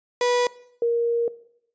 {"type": "tone pair in turn", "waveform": ["35% pulse", "sine"], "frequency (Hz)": [489, 468.9], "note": ["B4", "A#4"], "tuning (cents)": [-17, 10], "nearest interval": "minor second", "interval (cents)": 73, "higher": "first", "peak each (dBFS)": [-17, -18], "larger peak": "first", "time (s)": [[0.21, 0.47], [0.82, 1.28]], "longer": "second", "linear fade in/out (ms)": 2, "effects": ["noise-tail reverb RT60 0.7 s tail -19 dB re dry", "resampled to 16000 Hz"]}